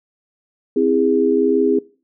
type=chord; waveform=sine; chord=C augmented; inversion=none; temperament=just; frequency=261.6 / 327 / 408.8 Hz; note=C4 / E4 / G#4; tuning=0 / -14 / -27 cents; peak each=-18 / -19 / -16 dBFS; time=0.76-1.79 s; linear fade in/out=5 ms; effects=noise-tail reverb RT60 0.4 s tail -23 dB re dry